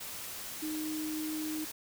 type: tone in noise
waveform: sine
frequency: 310 Hz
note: D#4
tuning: 6 cents flat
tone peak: -34 dBFS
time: 0.62-1.65 s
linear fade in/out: 10 ms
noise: white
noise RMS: -42 dBFS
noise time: 0-1.72 s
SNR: +5 dB
effects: none